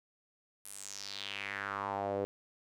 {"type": "tone with band-pass filter sweep", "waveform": "sawtooth", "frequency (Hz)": 99.7, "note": "G2", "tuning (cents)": 30, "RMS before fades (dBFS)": -39, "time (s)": [0.65, 2.25], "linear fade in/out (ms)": 0, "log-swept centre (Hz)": [11000, 460], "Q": 3.6, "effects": []}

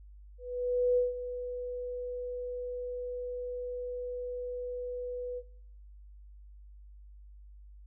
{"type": "tone with ADSR envelope", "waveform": "sine", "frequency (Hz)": 493.9, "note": "B4", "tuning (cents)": 0, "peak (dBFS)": -22, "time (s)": [0.38, 5.43], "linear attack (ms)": 590, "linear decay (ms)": 160, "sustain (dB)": -12, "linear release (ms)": 53, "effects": ["noise-tail reverb RT60 0.7 s tail -23 dB re dry", "added 50 Hz sine -49 dBFS peak until 7.86 s"]}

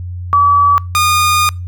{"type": "tone pair in turn", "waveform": ["sine", "sawtooth"], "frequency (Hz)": [1146, 1222], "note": ["D6", "D#6"], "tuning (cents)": [-43, -32], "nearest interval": "minor second", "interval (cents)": 111, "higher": "second", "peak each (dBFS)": -6, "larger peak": "neither", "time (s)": [[0.33, 0.78], [0.95, 1.49]], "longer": "second", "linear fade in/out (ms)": 0, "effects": ["noise-tail reverb RT60 0.3 s tail -26 dB re dry", "added 89 Hz sine -21 dBFS peak until 1.67 s"]}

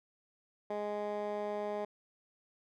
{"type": "tone with band-pass filter", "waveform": "15% pulse", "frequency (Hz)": 207.7, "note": "G#3", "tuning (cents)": 0, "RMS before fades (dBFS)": -37, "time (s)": [0.7, 1.85], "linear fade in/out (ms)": 5, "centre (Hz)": 620, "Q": 1.2, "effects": []}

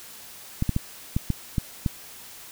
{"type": "clicks", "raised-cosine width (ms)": 5, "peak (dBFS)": -10, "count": 7, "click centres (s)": [0.624, 0.693, 0.764, 1.165, 1.303, 1.582, 1.862], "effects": ["white hiss -44 dBFS RMS until 2.51 s"]}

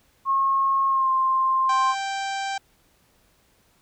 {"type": "tone with pitch glide", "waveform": "sine", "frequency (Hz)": [1084, 1053.1], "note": ["C#6", "C6"], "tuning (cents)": [-39, 11], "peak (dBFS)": -18, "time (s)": [0.25, 1.95], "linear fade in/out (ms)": 50, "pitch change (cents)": -50, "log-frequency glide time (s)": [0.88, 1.1]}
{"type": "harmonic tone", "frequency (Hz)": 784, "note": "G5", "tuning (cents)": 0, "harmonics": [1, 2, 3, 4, 5, 6, 7, 8, 9, 10], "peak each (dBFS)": [-27, -33, -37, -39, -41, -43, -44, -45, -46, -47], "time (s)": [1.69, 2.58], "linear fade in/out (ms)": 5}
{"effects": ["pink hiss -62 dBFS RMS until 3.81 s"]}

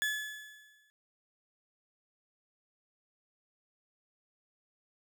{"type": "tone with exponential decay", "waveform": "35% pulse", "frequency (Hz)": 1715, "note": "A6", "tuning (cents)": -45, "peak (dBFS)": -26, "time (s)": [0.02, 0.9], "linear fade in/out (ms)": 0, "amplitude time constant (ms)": 190, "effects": []}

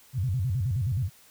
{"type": "tone with vibrato", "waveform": "sine", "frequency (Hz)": 110, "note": "A2", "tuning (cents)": 0, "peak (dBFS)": -24, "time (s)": [0.13, 1.1], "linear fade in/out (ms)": 50, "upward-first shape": "square", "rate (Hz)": 9.5, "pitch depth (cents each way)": 290, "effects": ["white hiss -56 dBFS RMS until 1.3 s"]}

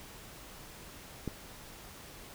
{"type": "click", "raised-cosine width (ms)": 3, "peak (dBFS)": -21, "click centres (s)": 1.277, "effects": ["pink hiss -50 dBFS RMS until 2.34 s"]}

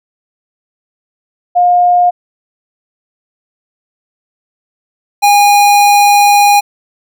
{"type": "tone pair in turn", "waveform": ["sine", "square"], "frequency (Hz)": [711, 817.5], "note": ["F5", "G#5"], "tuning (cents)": [31, -28], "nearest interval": "major second", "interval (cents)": 241, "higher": "second", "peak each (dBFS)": -5, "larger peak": "neither", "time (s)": [[1.55, 2.11], [5.22, 6.61]], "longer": "second", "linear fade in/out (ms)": 20, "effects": []}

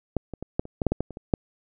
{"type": "clicks", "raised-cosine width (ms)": 2, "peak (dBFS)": [-10, -21, -20, -9, -26, -12, -6, -10, -12, -25, -23, -6], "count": 12, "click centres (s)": [0.167, 0.337, 0.426, 0.595, 0.654, 0.818, 0.867, 0.92, 1.006, 1.107, 1.171, 1.338], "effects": []}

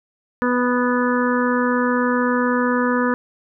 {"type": "harmonic tone", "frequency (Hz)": 246.9, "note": "B3", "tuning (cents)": 0, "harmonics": [1, 2, 4, 5, 6, 7], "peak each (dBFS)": [-19, -22, -25, -26, -27, -27], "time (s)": [0.42, 3.14], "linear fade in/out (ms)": 0, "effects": []}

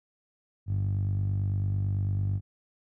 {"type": "tone with band-pass filter", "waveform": "10% pulse", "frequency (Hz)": 49, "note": "G1", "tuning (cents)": 0, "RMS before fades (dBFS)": -28, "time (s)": [0.66, 2.41], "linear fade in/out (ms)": 50, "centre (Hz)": 100, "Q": 4.6, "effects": []}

